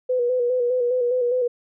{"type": "tone with vibrato", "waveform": "sine", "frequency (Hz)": 493.9, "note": "B4", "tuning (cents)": 0, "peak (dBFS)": -18, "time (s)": [0.09, 1.48], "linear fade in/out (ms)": 10, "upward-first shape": "square", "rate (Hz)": 4.9, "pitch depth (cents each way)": 40, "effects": []}